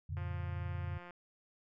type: chord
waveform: sine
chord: F augmented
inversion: none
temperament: equal with one note detuned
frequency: 87.31 / 110 / 141.67 Hz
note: F2 / A2 / C#3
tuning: 0 / 0 / +38 cents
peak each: -38 / -44 / -43 dBFS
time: 0.09-0.98 s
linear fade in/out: 10 ms
type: click train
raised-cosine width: 0.5 ms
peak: -36 dBFS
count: 166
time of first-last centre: 0.17-1.107 s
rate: 176 Hz
effects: none